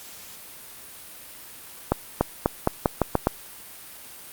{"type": "accelerating click train", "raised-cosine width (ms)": 1, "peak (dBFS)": -4, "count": 8, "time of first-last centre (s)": [1.92, 3.271], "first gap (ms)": 290, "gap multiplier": 0.86, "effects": ["white hiss -43 dBFS RMS until 4.32 s", "Opus 48 kbps"]}